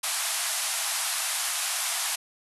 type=band-pass noise; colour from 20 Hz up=white; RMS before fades=-29 dBFS; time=0.03-2.16 s; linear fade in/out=10 ms; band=630 to 12000 Hz; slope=96 dB/octave; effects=none